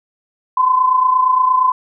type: tone pair together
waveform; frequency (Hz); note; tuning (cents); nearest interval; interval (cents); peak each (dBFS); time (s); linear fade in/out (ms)
sine; 1017.9 / 1046.5; C6 / C6; -48 / 0; unison; 48; -11 / -18; 0.57-1.72; 5
effects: none